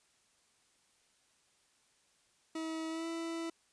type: tone with pitch glide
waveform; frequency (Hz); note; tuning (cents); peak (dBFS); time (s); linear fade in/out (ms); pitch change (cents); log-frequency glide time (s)
40% pulse; 321.3 to 330.9; E4 to E4; -44 to +7; -36; 2.55-3.5; 5; +51; 2.89-3.07
effects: white hiss -71 dBFS RMS until 3.72 s + resampled to 22050 Hz